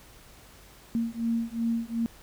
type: beating tone pair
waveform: sine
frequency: 229.2 / 231.9 Hz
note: A#3 / A#3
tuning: -29 / -9 cents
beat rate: 2.7 Hz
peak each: -29 / -29 dBFS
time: 0.95-2.06 s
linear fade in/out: 0 ms
effects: added 50 Hz sine -57 dBFS peak until 2.22 s + pink hiss -53 dBFS RMS until 2.22 s